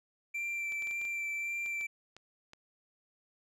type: tone with vibrato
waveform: triangle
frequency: 2349 Hz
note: D7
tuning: in tune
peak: -32 dBFS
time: 0.34-1.87 s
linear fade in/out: 10 ms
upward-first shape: sine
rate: 1.8 Hz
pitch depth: 13 cents each way
type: clicks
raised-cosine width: 0.2 ms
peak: -33 dBFS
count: 10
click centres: 0.722 / 0.823 / 0.872 / 0.911 / 1.015 / 1.052 / 1.661 / 1.811 / 2.166 / 2.534 s
effects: none